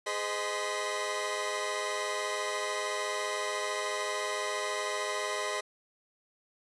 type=tone cluster; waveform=sawtooth; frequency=416.6 / 512 / 618 / 1037 / 1950 Hz; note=G#4 / C5 / D#5 / C6 / B6; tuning=+5 / -38 / -12 / -16 / -23 cents; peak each=-34 / -37 / -33 / -33 / -35 dBFS; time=0.06-5.61 s; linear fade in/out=10 ms; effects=resampled to 24000 Hz